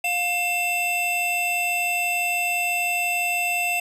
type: tone pair together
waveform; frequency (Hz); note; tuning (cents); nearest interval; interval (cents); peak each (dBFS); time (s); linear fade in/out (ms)
square; 709 / 2677; F5 / E7; +26 / +26; octave + major seventh; 2300; -28 / -23; 0.04-3.8; 5
effects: resampled to 32000 Hz